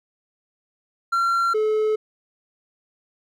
triangle tone pair in turn, 1369 / 431.2 Hz, F6 / A4, -35 / -35 cents, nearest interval octave + minor sixth, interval 2000 cents, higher first, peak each -16 dBFS, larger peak neither, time 1.12-1.54 / 1.54-1.96 s, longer neither, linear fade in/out 10 ms, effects none

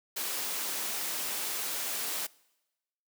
white high-pass noise, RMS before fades -34 dBFS, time 0.16-2.27 s, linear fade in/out 10 ms, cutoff 250 Hz, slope 12 dB/octave, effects noise-tail reverb RT60 1.0 s tail -24 dB re dry

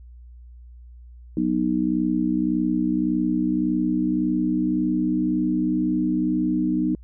sine chord, B major, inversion second, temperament just, 185.21 / 246.9 / 308.7 Hz, F#3 / B3 / D#4, +2 / 0 / -14 cents, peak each -26 / -24 / -22 dBFS, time 1.37-6.95 s, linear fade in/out 2 ms, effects added 60 Hz sine -41 dBFS peak until 7.03 s

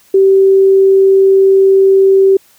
sine tone, 386.9 Hz, G4, 23 cents flat, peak -4 dBFS, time 0.14-2.37 s, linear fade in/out 5 ms, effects white hiss -48 dBFS RMS until 2.58 s

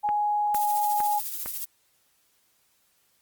sine tone, 833 Hz, G#5, 5 cents sharp, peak -22 dBFS, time 0.03-1.2 s, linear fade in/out 20 ms
click train, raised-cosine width 0.5 ms, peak -20 dBFS, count 4, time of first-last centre 0.09-1.46 s, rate 2.19 Hz
violet noise with tremolo, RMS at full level -30 dBFS, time 0.54-1.65 s, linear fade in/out 5 ms, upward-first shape triangle, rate 14 Hz, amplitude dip 60%
effects white hiss -67 dBFS RMS until 3.21 s + Opus 32 kbps

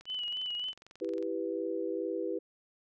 click train, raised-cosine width 0.2 ms, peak -35 dBFS, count 28, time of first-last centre 0.01-1.226 s, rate 22.2 Hz
sine tone with vibrato, 2960 Hz, F#7, in tune, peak -33 dBFS, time 0.06-0.74 s, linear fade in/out 50 ms, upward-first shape sine, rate 3.6 Hz, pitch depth 44 cents each way
sine chord, E minor, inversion none, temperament equal, 329.6 / 392 / 493.9 Hz, E4 / G4 / B4, 0 / 0 / 0 cents, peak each -36 dBFS, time 1.01-2.39 s, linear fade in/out 10 ms
effects none

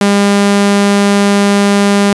sawtooth tone, 201.5 Hz, G3, 48 cents sharp, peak -3 dBFS, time 0.01-2.13 s, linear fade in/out 2 ms, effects resampled to 24000 Hz

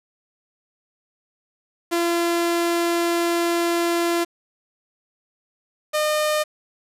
sawtooth tone pair in turn, 341.5 / 608.5 Hz, F4 / D#5, -39 / -39 cents, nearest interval minor seventh, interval 1000 cents, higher second, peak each -15 dBFS, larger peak neither, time 1.91-4.25 / 5.93-6.44 s, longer first, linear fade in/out 20 ms, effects resampled to 32000 Hz + 7-bit

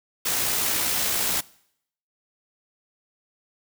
white noise with amplitude modulation, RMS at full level -23 dBFS, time 0.25-1.41 s, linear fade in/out 10 ms, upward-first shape sine, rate 60.7 Hz, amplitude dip 30%, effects noise-tail reverb RT60 0.7 s tail -22 dB re dry

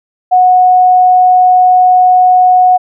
sine tone, 733 Hz, F#5, 16 cents flat, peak -3 dBFS, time 0.31-2.78 s, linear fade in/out 20 ms, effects none

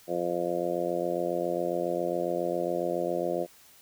harmonic tone, 87.31 Hz, F2, in tune, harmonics 2 / 3 / 4 / 5 / 6 / 7 / 8, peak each -39 / -41 / -32 / -37 / -32 / -33 / -36 dBFS, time 0.07-3.47 s, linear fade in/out 50 ms, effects white hiss -56 dBFS RMS until 3.81 s

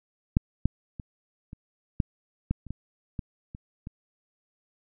clicks, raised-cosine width 5 ms, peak -7 / -9 / -24 / -28 / -10 / -13 / -30 / -20 / -19 / -27 / -25 dBFS, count 11, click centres 0.369 / 0.656 / 0.998 / 1.531 / 2.002 / 2.51 / 2.667 / 2.706 / 3.192 / 3.549 / 3.871 s, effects none

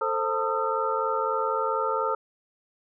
sine tone cluster, 442.8 / 526 / 901 / 1240 / 1344 Hz, A4 / C5 / A5 / D#6 / E6, +11 / +9 / +41 / -6 / +33 cents, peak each -30 dBFS, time 0.01-2.15 s, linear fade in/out 5 ms, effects none

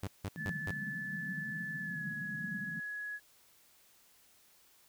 sawtooth tone bursts, 97.2 Hz, G2, 14 cents flat, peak -32 dBFS, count 4, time 0.03-0.712 s, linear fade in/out 0 ms, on 43 ms, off 170 ms
white band-pass noise, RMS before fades -44 dBFS, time 0.36-2.8 s, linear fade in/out 0 ms, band 150 to 210 Hz, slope 48 dB/octave
sine tone with pitch glide, 1737 to 1680.7 Hz, A6 to G#6, -23 to +20 cents, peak -38 dBFS, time 0.36-3.2 s, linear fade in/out 50 ms, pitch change -57 cents, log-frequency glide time 1.79-2.05 s
effects white hiss -65 dBFS RMS until 4.88 s

